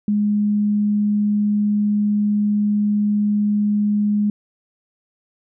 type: tone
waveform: sine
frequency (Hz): 207.7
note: G#3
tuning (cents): 0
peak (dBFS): -15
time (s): 0.08-4.3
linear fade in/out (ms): 2
effects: none